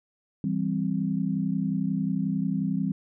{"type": "chord", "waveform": "sine", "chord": "C major", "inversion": "first", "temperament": "equal", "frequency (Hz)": [164.81, 196, 261.6], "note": ["E3", "G3", "C4"], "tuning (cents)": [0, 0, 0], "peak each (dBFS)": [-29, -27, -30], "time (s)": [0.44, 2.92], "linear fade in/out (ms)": 2, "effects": []}